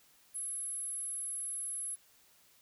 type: tone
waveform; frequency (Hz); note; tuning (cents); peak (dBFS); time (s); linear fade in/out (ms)
sine; 10820; E9; +44; -36; 0.34-1.96; 20
effects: white hiss -65 dBFS RMS until 2.61 s